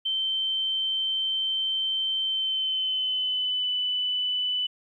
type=tone with pitch glide; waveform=sine; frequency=3106 to 2990 Hz; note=G7 to F#7; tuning=-17 to +17 cents; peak=-24 dBFS; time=0.05-4.67 s; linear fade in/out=10 ms; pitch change=-66 cents; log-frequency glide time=2.23-3.7 s; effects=11-bit